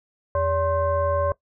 sine tone with frequency modulation, 571 Hz, D5, 49 cents flat, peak -19 dBFS, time 0.35-1.32 s, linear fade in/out 2 ms, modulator 487 Hz, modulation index 0.95, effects noise-tail reverb RT60 0.1 s tail -19 dB re dry

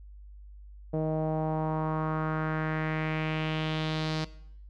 sawtooth tone with low-pass filter sweep, 156.8 Hz, D#3, 14 cents sharp, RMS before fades -30 dBFS, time 0.93-4.25 s, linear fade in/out 10 ms, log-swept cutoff 570 to 4700 Hz, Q 2.7, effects noise-tail reverb RT60 0.7 s tail -18 dB re dry + added 50 Hz sine -45 dBFS peak until 4.69 s

